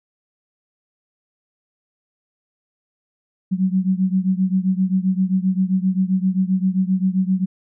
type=beating tone pair; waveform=sine; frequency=185 / 192.6 Hz; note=F#3 / G3; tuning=0 / -30 cents; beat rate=7.6 Hz; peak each=-18 / -20 dBFS; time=3.51-7.46 s; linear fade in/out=20 ms; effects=none